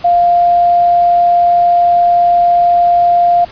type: tone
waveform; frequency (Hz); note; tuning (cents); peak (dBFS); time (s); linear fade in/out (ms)
sine; 698.5; F5; 0; -6; 0.04-3.45; 10
effects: pink hiss -35 dBFS RMS until 3.51 s + resampled to 11025 Hz